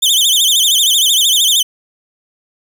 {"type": "tone with vibrato", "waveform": "sawtooth", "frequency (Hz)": 3340, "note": "G#7", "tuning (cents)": 9, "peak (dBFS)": -6, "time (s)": [0.02, 1.63], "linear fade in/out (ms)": 10, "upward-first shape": "sine", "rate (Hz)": 13, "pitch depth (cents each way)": 180, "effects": []}